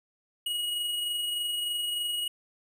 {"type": "tone with amplitude modulation", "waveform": "square", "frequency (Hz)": 2900, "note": "F#7", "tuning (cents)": -35, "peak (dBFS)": -28, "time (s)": [0.46, 2.28], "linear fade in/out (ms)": 5, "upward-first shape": "sine", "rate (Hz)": 23.3, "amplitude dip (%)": 30, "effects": []}